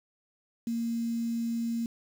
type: tone with quantisation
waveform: sine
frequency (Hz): 231.7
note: A#3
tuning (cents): -10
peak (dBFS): -28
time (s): 0.67-1.86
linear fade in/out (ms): 2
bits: 8
effects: none